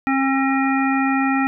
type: harmonic tone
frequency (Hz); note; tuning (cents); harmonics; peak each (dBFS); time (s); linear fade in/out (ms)
269.3; C#4; -50; 1 / 3 / 5 / 7 / 9; -18 / -23 / -25 / -26 / -28; 0.07-1.47; 0
effects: none